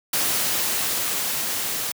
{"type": "noise with level ramp", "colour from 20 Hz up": "white", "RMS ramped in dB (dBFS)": [-22, -27], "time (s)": [0.13, 1.92], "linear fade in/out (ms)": 5, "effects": ["high-pass 100 Hz 12 dB/octave"]}